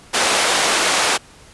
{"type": "band-pass noise", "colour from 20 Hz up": "pink", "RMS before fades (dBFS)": -17, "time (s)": [0.13, 1.18], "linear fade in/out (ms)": 20, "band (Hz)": [530, 10000], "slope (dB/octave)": 12, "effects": ["pink hiss -45 dBFS RMS until 1.53 s", "resampled to 24000 Hz"]}